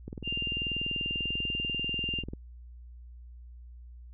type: click train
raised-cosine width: 3 ms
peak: -25 dBFS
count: 47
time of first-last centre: 0.08-2.335 s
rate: 20.4 Hz
type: tone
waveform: sine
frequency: 2794 Hz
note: F7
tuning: in tune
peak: -30 dBFS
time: 0.23-2.24 s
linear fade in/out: 50 ms
effects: added 60 Hz sine -45 dBFS peak until 4.13 s